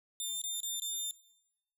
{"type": "tone with dropouts", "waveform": "15% pulse", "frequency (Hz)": 3601, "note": "A7", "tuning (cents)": 39, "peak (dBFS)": -28, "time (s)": [0.2, 1.11], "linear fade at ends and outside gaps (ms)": 1, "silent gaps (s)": [[0.417, 0.438], [0.604, 0.631], [0.799, 0.82]], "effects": ["noise-tail reverb RT60 0.9 s tail -19 dB re dry"]}